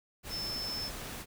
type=tone in noise; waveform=sine; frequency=5274 Hz; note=E8; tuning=in tune; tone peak=-35 dBFS; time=0.29-0.91 s; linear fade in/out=50 ms; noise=pink; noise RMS=-42 dBFS; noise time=0.23-1.26 s; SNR=+4 dB; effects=none